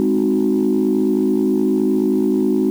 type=chord; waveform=sine; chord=Ab dominant seventh; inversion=none; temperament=equal; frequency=207.7 / 261.6 / 311.1 / 370 Hz; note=Ab3 / C4 / Eb4 / Gb4; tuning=0 / 0 / 0 / 0 cents; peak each=-19 / -18 / -19 / -18 dBFS; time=0-2.7 s; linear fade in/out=0 ms; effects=tanh soft clip ceiling -7 dBFS + 7-bit